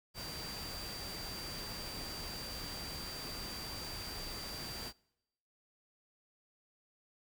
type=tone in noise; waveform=sine; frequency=4699 Hz; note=D8; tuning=in tune; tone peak=-45 dBFS; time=0.14-4.93 s; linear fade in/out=50 ms; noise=pink; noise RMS=-45 dBFS; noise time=0.14-4.93 s; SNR=-3 dB; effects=noise-tail reverb RT60 0.9 s tail -26 dB re dry